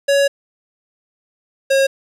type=tone pair in turn; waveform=square; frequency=560 / 542.2 Hz; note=C#5 / C#5; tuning=+18 / -38 cents; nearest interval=minor second; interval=56 cents; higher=first; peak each=-12 dBFS; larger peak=neither; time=0.08-0.28 / 1.7-1.87 s; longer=first; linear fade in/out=10 ms; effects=low-pass 10000 Hz 12 dB/octave + 8-bit